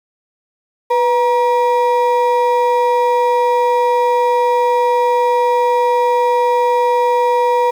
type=ring-modulated tone; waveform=triangle; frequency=720 Hz; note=F#5; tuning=47 cents flat; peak=-6 dBFS; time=0.9-7.71 s; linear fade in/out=10 ms; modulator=227 Hz; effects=7-bit